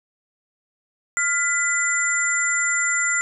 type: tone cluster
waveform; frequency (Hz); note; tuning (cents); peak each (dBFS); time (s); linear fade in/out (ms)
sine; 1400 / 1999 / 7210; F6 / B6 / A8; +4 / +20 / +41; -23; 1.17-3.21; 0
effects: none